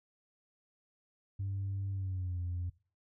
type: tone with pitch glide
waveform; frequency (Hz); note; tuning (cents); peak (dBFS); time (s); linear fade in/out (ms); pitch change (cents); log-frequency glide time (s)
sine; 98 to 88.32; G2 to F2; 0 to +20; -32; 1.39-2.7; 10; -180; 1.91-2.39
effects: noise-tail reverb RT60 0.4 s tail -21 dB re dry + tanh soft clip ceiling -31 dBFS